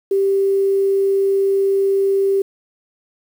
sine tone with quantisation, 392 Hz, G4, in tune, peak -13 dBFS, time 0.11-2.42 s, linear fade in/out 5 ms, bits 7, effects none

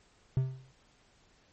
triangle tone with exponential decay, 130.81 Hz, C3, in tune, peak -20 dBFS, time 0.37-0.72 s, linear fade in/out 0 ms, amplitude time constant 74 ms, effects pink hiss -65 dBFS RMS until 1.52 s + MP3 32 kbps

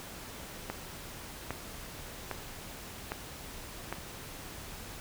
click train, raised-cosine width 0.5 ms, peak -19 dBFS, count 5, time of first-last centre 0.7-3.926 s, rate 1.24 Hz, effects pink hiss -45 dBFS RMS until 5 s

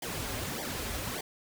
pink noise with flanger, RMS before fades -36 dBFS, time 0.02-1.21 s, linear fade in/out 5 ms, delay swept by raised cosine 0.74 to 6.34 ms, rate 1.7 Hz, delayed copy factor -0.95, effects none

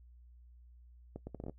accelerating click train, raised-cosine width 2 ms, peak -29 dBFS, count 8, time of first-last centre 1.16-1.496 s, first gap 110 ms, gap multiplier 0.7, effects noise-tail reverb RT60 0.1 s tail -19 dB re dry + added 60 Hz sine -55 dBFS peak until 1.58 s

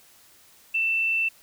sine tone, 2671 Hz, E7, 22 cents sharp, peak -21 dBFS, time 0.74-1.29 s, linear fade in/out 10 ms, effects white hiss -55 dBFS RMS until 1.42 s

